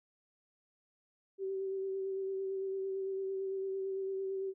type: tone with vibrato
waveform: sine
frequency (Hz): 385.5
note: G4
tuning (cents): -29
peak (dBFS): -34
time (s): 1.38-4.54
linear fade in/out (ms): 50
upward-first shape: sine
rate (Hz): 8.9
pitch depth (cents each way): 19
effects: none